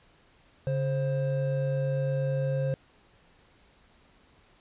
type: tone pair together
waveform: triangle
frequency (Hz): 140.2 / 529.3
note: C#3 / C5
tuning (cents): +20 / +20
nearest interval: octave + major seventh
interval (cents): 2300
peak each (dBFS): -25 / -28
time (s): 0.67-2.74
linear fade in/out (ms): 0
effects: pink hiss -61 dBFS RMS until 4.6 s + resampled to 8000 Hz